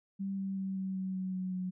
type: tone with pitch steps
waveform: sine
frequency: 195.3 / 193.62 / 191.94 / 190.29 / 188.65 / 187.02 / 185.41 / 183.81 Hz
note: G3 / G3 / G3 / F#3 / F#3 / F#3 / F#3 / F#3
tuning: -6 / -21 / -36 / +49 / +34 / +19 / +4 / -11 cents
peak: -33 dBFS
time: 0.19-1.71 s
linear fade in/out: 20 ms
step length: 190 ms
effects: none